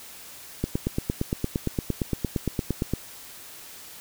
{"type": "click train", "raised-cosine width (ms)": 3, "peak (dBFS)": -11, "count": 21, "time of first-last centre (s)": [0.64, 2.936], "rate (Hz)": 8.71, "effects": ["white hiss -44 dBFS RMS until 4 s"]}